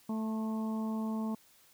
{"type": "harmonic tone with a mistuned harmonic", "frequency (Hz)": 220, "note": "A3", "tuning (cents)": 0, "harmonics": [1, 2, 3, 4, 5], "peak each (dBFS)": [-32, -46, -47, -46, -48], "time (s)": [0.09, 1.35], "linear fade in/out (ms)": 5, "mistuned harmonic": 5, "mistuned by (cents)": -22, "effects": ["white hiss -63 dBFS RMS until 1.73 s"]}